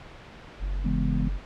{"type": "tone", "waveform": "triangle", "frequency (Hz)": 46.74, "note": "F#1", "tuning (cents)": 18, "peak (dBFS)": -24, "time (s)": [0.59, 1.4], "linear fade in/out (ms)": 50}
{"type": "chord", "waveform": "sine", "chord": "C# minor seventh", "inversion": "none", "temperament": "just", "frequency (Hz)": [138.59, 166.31, 207.9, 249.5], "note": ["C#3", "E3", "G#3", "B3"], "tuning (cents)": [0, 16, 2, 18], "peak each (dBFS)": -30, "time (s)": [0.84, 1.29], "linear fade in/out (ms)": 10}
{"effects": ["pink hiss -45 dBFS RMS until 1.45 s", "low-pass 3000 Hz 12 dB/octave"]}